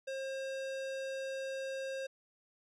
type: tone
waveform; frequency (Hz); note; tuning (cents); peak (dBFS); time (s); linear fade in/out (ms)
square; 535; C5; +38; -38; 0.07-2.07; 10
effects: low-pass 7000 Hz 12 dB/octave